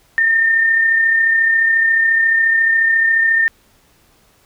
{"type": "tone with amplitude modulation", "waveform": "sine", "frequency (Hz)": 1813, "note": "A#6", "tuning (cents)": -49, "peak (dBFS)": -9, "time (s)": [0.18, 3.48], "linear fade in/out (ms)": 0, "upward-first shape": "sine", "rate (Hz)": 34.2, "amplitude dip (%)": 35, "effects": ["pink hiss -54 dBFS RMS until 4.45 s"]}